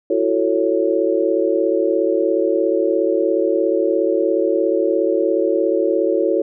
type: chord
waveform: sine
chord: F# minor seventh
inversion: third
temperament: just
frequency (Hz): 333 / 370 / 444 / 555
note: E4 / F#4 / A4 / C#5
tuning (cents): +18 / 0 / +16 / +2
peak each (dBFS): -20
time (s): 0.1-6.42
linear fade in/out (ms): 5
effects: none